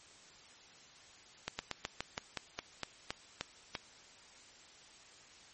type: slowing click train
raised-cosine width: 0.2 ms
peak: -18 dBFS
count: 12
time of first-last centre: 1.48-3.752 s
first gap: 110 ms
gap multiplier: 1.12
effects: white hiss -58 dBFS RMS until 5.53 s + MP3 32 kbps